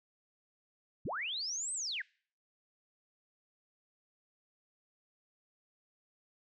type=linear two-way sweep; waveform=sine; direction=up then down; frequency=52.5 to 8372 to 1479 Hz; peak=-35 dBFS; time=1.05-2.02 s; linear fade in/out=5 ms; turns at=1.73 s; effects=noise-tail reverb RT60 0.5 s tail -26 dB re dry